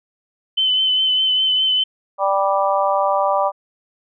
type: tone with vibrato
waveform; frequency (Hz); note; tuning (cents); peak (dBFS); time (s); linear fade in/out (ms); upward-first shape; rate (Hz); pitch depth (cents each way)
sine; 3046; F#7; +50; -14; 0.57-1.84; 10; triangle; 4.9; 28
type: harmonic tone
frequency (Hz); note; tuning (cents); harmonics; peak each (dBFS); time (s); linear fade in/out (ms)
196; G3; 0; 3 / 4 / 5 / 6; -19 / -20 / -21 / -22; 2.18-3.52; 50
effects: none